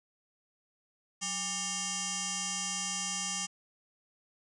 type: tone with frequency modulation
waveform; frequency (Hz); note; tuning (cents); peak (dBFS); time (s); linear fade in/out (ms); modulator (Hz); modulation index
sine; 185; F#3; 0; -32; 1.21-3.47; 20; 994; 7.8
effects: none